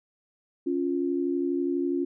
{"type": "tone pair together", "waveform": "sine", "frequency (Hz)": [277.8, 350], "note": ["C#4", "F4"], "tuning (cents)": [4, 4], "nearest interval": "major third", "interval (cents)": 400, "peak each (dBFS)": -27, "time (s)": [0.66, 2.05], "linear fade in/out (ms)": 10, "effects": []}